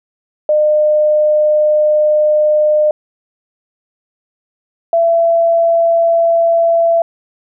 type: tone pair in turn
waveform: sine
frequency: 606 / 670.5 Hz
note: D#5 / E5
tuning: -46 / +29 cents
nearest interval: major second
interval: 175 cents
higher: second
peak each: -8 dBFS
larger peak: neither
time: 0.49-2.91 / 4.93-7.02 s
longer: first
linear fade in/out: 2 ms
effects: none